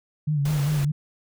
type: tone with vibrato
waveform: sine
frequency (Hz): 146.83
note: D3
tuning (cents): 0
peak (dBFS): -20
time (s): 0.27-0.92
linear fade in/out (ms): 10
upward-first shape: sine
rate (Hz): 5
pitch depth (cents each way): 74
type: noise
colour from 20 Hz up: pink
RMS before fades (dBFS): -35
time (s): 0.45-0.85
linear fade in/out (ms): 5
effects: none